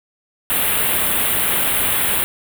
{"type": "band-stop noise", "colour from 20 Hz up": "white", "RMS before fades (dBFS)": -18, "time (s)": [0.5, 2.24], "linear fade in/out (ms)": 0, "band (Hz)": [3600, 8900], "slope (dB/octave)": 48, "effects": []}